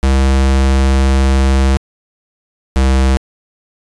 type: tone pair in turn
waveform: square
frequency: 66.8 / 65.99 Hz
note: C2 / C2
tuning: +36 / +15 cents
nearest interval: unison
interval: 21 cents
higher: first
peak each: -9 / -9 dBFS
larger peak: neither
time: 0.03-1.77 / 2.76-3.17 s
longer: first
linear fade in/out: 0 ms
effects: resampled to 22050 Hz